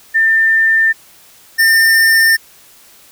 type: tone pair in turn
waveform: sine / square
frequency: 1795 / 1803.8 Hz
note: A6 / A6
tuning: +34 / +43 cents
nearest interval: unison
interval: 9 cents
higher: second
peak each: -8 dBFS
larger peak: neither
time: 0.14-0.93 / 1.58-2.37 s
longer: neither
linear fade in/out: 20 ms
effects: white hiss -44 dBFS RMS until 3.11 s